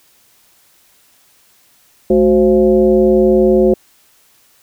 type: tone with frequency modulation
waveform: sine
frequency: 370 Hz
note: F#4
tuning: in tune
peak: -7 dBFS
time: 2.1-3.74 s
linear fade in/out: 5 ms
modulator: 156 Hz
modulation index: 1.1
effects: white hiss -52 dBFS RMS until 4.62 s